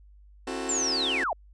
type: chord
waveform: sawtooth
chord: F# half-diminished seventh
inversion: second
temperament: just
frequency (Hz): 266.4 / 333 / 370 / 444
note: C4 / E4 / F#4 / A4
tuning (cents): +31 / +18 / 0 / +16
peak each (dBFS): -31 / -35 / -31 / -34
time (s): 0.47-1.24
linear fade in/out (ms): 5
type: linear sweep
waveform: sine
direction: down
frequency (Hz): 7520 to 587.3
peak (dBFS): -25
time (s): 0.69-1.33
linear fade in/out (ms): 2
effects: added 50 Hz sine -50 dBFS peak until 1.53 s + resampled to 22050 Hz